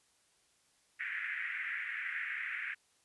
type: band-pass noise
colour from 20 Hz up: white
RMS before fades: -39 dBFS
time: 0.99-2.75 s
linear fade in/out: 20 ms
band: 1600 to 2200 Hz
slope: 48 dB/octave
effects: white hiss -71 dBFS RMS until 3.04 s + resampled to 24000 Hz